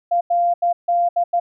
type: tone bursts at uneven times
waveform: sine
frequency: 695 Hz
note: F5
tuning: 9 cents flat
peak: -14 dBFS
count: 6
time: 0.11-0.21 / 0.3-0.54 / 0.62-0.73 / 0.88-1.09 / 1.16-1.24 / 1.33-1.4 s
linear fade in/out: 10 ms
effects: none